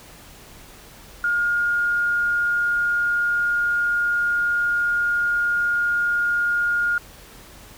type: tone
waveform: sine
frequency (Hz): 1421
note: F6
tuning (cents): +30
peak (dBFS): -18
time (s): 1.24-6.98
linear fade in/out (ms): 2
effects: added 43 Hz sine -51 dBFS peak until 7.77 s + pink hiss -45 dBFS RMS until 7.77 s